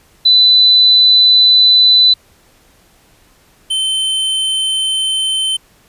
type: tone pair in turn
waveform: sine / square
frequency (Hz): 3998 / 3084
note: B7 / G7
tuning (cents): +20 / -29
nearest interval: major third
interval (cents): 449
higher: first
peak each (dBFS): -5 / -14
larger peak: first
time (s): 0.25-2.14 / 3.7-5.57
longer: first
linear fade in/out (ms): 10
effects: pink hiss -50 dBFS RMS until 5.88 s + resampled to 32000 Hz